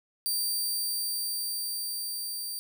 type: tone with level ramp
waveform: 15% pulse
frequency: 4672 Hz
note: D8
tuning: 10 cents flat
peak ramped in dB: -20 to -27 dBFS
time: 0.26-2.59 s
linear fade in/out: 0 ms
effects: none